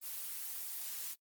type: noise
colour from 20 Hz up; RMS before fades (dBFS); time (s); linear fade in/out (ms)
blue; -42; 0.01-1.16; 50
effects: noise-tail reverb RT60 0.1 s tail -24 dB re dry + Opus 24 kbps